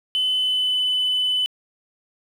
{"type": "tone with pitch glide", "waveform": "sine", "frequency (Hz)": [3026, 3007], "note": ["F#7", "F#7"], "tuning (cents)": [38, 27], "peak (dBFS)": -17, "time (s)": [0.15, 1.46], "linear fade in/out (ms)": 0, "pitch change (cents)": -11, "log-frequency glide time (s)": [0.35, 0.76], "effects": ["tanh soft clip ceiling -15 dBFS", "8-bit"]}